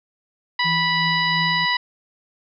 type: harmonic tone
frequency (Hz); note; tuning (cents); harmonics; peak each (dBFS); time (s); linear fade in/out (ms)
983; B5; -8; 1 / 2 / 3 / 4 / 5; -23 / -21 / -27 / -26 / -29; 0.59-1.77; 5
type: tone with tremolo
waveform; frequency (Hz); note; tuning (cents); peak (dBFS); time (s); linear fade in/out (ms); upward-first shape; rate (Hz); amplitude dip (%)
sine; 164.81; E3; 0; -24; 0.64-1.66; 20; triangle; 2.9; 55
effects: none